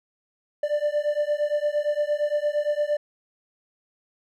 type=beating tone pair; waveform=triangle; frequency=587.3 / 596 Hz; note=D5 / D5; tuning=0 / +25 cents; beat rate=8.7 Hz; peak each=-23 dBFS; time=0.63-2.97 s; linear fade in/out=5 ms; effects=none